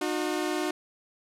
sawtooth tone pair together, 304.7 / 362.3 Hz, D#4 / F#4, -36 / -36 cents, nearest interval minor third, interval 300 cents, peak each -26 dBFS, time 0.01-0.71 s, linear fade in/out 5 ms, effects low-pass 12000 Hz 12 dB/octave

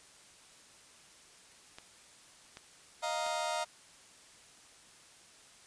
clicks, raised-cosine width 0.2 ms, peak -29 dBFS, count 3, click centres 1.785 / 2.571 / 3.265 s
sawtooth chord, Eb suspended second, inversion none, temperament just, 622.3 / 700 / 933.4 Hz, Eb5 / F5 / Bb5, 0 / +4 / +2 cents, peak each -33 dBFS, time 3.02-3.65 s, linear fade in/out 20 ms
effects white hiss -58 dBFS RMS until 5.66 s + resampled to 22050 Hz

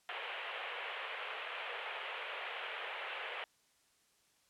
white band-pass noise, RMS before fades -43 dBFS, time 0.09-3.44 s, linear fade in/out 0 ms, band 440 to 3100 Hz, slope 48 dB/octave, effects white hiss -72 dBFS RMS until 4.49 s + low-pass 10000 Hz 12 dB/octave

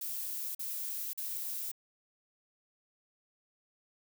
violet noise bursts, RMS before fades -38 dBFS, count 3, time 0.01-1.716 s, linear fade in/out 5 ms, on 540 ms, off 43 ms, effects none

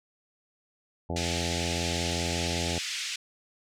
harmonic tone, 85.3 Hz, F2, 40 cents flat, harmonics 1 / 2 / 3 / 4 / 5 / 6 / 7 / 8 / 9 / 10, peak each -33 / -36 / -38 / -39 / -40 / -41 / -41 / -42 / -43 / -43 dBFS, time 1.09-2.79 s, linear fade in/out 10 ms
pink band-pass noise, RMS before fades -34 dBFS, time 1.16-3.16 s, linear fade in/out 5 ms, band 2100 to 7300 Hz, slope 24 dB/octave
effects none

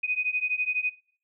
sine beating tone pair, 2489 / 2501 Hz, D#7 / D#7, 0 / +8 cents, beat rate 12 Hz, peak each -28 dBFS, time 0.03-0.9 s, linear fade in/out 10 ms, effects noise-tail reverb RT60 0.5 s tail -18 dB re dry

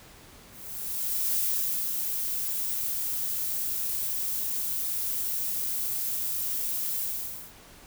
violet noise with ADSR envelope, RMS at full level -26 dBFS, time 0.5-7.54 s, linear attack 870 ms, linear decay 470 ms, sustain -4 dB, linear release 520 ms, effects pink hiss -51 dBFS RMS until 7.86 s

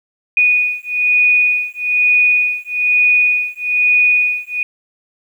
sine beating tone pair, 2470 / 2471.1 Hz, D#7 / D#7, -13 / -13 cents, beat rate 1.1 Hz, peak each -14 dBFS, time 0.37-4.63 s, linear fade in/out 2 ms, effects 8-bit

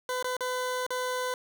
20% pulse tone with dropouts, 504 Hz, B4, 35 cents sharp, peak -24 dBFS, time 0.09-1.34 s, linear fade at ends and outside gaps 1 ms, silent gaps 0.226-0.244 / 0.367-0.407 / 0.865-0.905 s, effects none

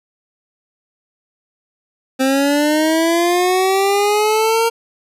25% pulse linear sweep, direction up, 260.9 to 462.5 Hz, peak -9 dBFS, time 2.19-4.7 s, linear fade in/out 20 ms, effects resampled to 32000 Hz

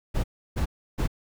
brown noise bursts, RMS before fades -24 dBFS, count 3, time 0.14-1.077 s, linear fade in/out 20 ms, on 99 ms, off 320 ms, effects none

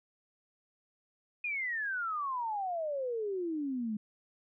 sine exponential sweep, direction down, 2489 to 206.7 Hz, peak -32 dBFS, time 1.44-3.97 s, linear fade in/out 5 ms, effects none

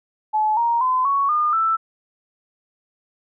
sine tone with pitch steps, 859 / 936.7 / 1021.5 / 1114 / 1214.8 / 1324.8 Hz, A5 / A#5 / C6 / C#6 / D#6 / E6, -42 / +8 / -42 / +8 / -42 / +8 cents, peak -16 dBFS, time 0.33-1.77 s, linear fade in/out 20 ms, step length 240 ms, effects none

